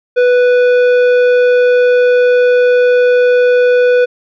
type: tone with tanh clipping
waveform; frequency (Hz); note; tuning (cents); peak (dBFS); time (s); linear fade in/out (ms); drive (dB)
triangle; 493.9; B4; 0; -8; 0.16-4.06; 20; 15
effects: none